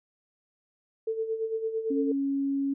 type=tone with tremolo; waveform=sine; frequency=445.5 Hz; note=A4; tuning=22 cents sharp; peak=-25 dBFS; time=1.07-2.12 s; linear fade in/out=5 ms; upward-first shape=sine; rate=8.9 Hz; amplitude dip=65%
type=tone; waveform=sine; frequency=276.4 Hz; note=C#4; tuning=5 cents flat; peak=-25 dBFS; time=1.9-2.74 s; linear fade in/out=10 ms
effects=none